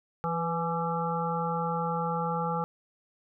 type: harmonic tone with a mistuned harmonic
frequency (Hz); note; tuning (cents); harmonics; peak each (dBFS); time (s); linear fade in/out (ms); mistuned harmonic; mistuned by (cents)
168.1; E3; +34; 1 / 3 / 5 / 7 / 8; -32 / -34 / -32 / -35 / -37; 0.24-2.64; 0; 3; -28
effects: none